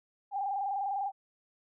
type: tone with vibrato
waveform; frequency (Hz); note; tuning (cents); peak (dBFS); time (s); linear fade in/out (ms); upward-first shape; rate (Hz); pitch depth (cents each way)
sine; 793; G5; +20; -30; 0.31-1.12; 50; square; 20; 56
effects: none